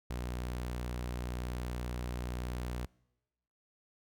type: tone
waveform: sawtooth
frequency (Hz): 61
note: B1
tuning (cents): -21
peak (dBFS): -32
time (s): 0.1-2.86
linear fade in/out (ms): 5
effects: noise-tail reverb RT60 1.0 s tail -25 dB re dry